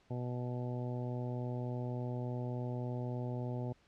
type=harmonic tone; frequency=123.47 Hz; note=B2; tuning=in tune; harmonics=1 / 2 / 3 / 4 / 5 / 6 / 7; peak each=-37 / -43 / -46 / -48 / -48 / -54 / -52 dBFS; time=0.1-3.73 s; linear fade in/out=10 ms; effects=pink hiss -69 dBFS RMS until 3.87 s + low-pass 5000 Hz 12 dB/octave